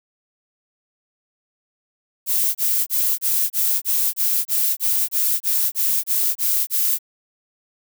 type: noise bursts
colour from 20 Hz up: violet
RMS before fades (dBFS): -19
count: 15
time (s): 2.26-6.988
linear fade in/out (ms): 50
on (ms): 290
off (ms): 27
effects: none